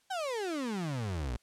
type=exponential sweep; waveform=35% pulse; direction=down; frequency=794 to 54.7 Hz; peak=-31 dBFS; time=0.1-1.37 s; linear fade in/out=10 ms; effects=white hiss -70 dBFS RMS until 1.42 s + low-pass 9000 Hz 12 dB/octave